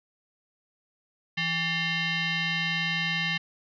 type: tone with frequency modulation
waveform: sine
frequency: 166.8 Hz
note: E3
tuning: 21 cents sharp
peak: -25 dBFS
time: 1.37-3.38 s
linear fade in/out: 10 ms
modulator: 974 Hz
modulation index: 3.5
effects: none